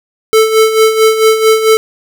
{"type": "tone with tremolo", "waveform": "square", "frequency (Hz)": 440, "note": "A4", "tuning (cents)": 0, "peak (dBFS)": -4, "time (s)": [0.33, 1.77], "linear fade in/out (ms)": 0, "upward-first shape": "sine", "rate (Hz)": 4.5, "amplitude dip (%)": 65, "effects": []}